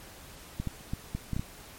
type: clicks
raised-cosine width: 5 ms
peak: -19 dBFS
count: 7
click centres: 0.6 / 0.673 / 0.935 / 1.15 / 1.333 / 1.365 / 1.395 s
effects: pink hiss -49 dBFS RMS until 1.78 s + MP3 64 kbps